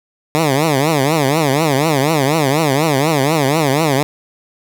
10% pulse tone with vibrato, 147.3 Hz, D3, 6 cents sharp, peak -4 dBFS, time 0.35-4.03 s, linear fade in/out 0 ms, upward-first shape triangle, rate 4.1 Hz, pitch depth 230 cents each way, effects none

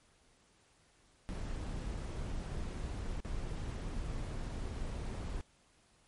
brown noise with dropouts, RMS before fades -39 dBFS, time 1.29-5.41 s, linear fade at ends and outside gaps 0 ms, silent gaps 3.203-3.248 s, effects pink hiss -68 dBFS RMS until 6.07 s + MP3 48 kbps

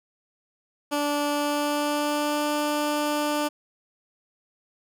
15% pulse tone with pitch glide, 291.4 to 296.5 Hz, D4 to D4, -13 to +17 cents, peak -17 dBFS, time 0.91-3.49 s, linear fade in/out 20 ms, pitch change +30 cents, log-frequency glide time 1.3-2.51 s, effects none

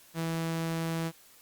sawtooth tone, 164.2 Hz, E3, 6 cents flat, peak -26 dBFS, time 0.14-1.12 s, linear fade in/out 50 ms, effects white hiss -57 dBFS RMS until 1.41 s + Opus 48 kbps

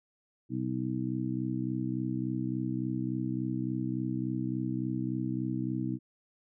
harmonic tone, 63.5 Hz, B1, 49 cents sharp, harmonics 2 / 3 / 4 / 5, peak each -35 / -37 / -35 / -35 dBFS, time 0.49-5.99 s, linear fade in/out 50 ms, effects none

